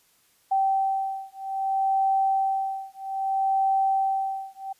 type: beating tone pair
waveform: sine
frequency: 775 / 775.62 Hz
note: G5 / G5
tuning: -20 / -19 cents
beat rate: 0.62 Hz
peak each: -25 dBFS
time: 0.51-4.73 s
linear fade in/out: 10 ms
effects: white hiss -63 dBFS RMS until 4.79 s + resampled to 32000 Hz